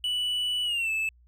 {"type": "tone with pitch glide", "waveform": "triangle", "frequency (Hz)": [2960, 2622], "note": ["F#7", "E7"], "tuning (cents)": [0, -10], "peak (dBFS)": -24, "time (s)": [0.04, 1.09], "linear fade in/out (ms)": 2, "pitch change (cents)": -210, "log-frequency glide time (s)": [0.64, 0.9], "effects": ["added 60 Hz sine -55 dBFS peak until 1.27 s"]}